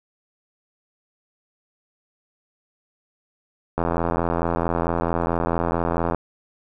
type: click train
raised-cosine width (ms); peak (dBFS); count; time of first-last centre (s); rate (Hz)
1; -8; 201; 3.78-6.147; 84.5
effects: none